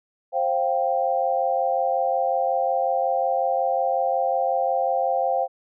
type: chord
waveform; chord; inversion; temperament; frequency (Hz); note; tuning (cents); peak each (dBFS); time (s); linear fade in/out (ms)
sine; C suspended fourth; none; equal with one note detuned; 529.3 / 698.5 / 784; C5 / F5 / G5; +20 / 0 / 0; -24; 0.32-5.48; 50
effects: none